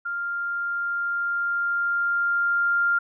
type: tone with level ramp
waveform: sine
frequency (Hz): 1396.9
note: F6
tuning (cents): 0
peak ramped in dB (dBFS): -26 to -18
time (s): 0.05-2.99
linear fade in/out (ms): 10
effects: none